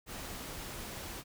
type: noise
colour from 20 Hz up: pink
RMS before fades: -43 dBFS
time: 0.06-1.24 s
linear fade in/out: 50 ms
effects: none